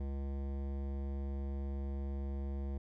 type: tone with hard clipping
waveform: sine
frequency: 68.9 Hz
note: C#2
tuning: 10 cents flat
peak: -38 dBFS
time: 0-2.78 s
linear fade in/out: 5 ms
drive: 16 dB
effects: none